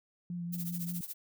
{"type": "tone with vibrato", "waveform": "sine", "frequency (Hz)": 173.5, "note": "F3", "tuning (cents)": -11, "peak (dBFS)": -35, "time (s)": [0.3, 1.01], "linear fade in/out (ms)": 2, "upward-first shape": "triangle", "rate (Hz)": 5.1, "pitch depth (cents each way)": 27}
{"type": "noise with tremolo", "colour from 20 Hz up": "violet", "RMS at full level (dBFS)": -38, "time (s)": [0.52, 1.14], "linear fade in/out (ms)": 20, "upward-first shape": "triangle", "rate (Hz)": 14, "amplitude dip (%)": 90}
{"effects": []}